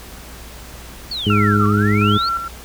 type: exponential two-way sweep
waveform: sine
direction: down then up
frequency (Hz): 4570 to 1108.7 to 4570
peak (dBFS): -22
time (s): 1.11-2.29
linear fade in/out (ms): 5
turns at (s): 1.66
type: harmonic tone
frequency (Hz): 103.83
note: G#2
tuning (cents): 0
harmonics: 1 / 2 / 3 / 4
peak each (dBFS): -16 / -17 / -23 / -23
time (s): 1.26-2.18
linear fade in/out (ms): 10
type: tone with tremolo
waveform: sine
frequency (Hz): 1357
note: E6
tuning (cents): +50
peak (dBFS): -17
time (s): 1.3-2.48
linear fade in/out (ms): 2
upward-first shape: square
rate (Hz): 1.4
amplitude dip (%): 55
effects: added 59 Hz sine -38 dBFS peak until 2.64 s + pink hiss -38 dBFS RMS until 2.64 s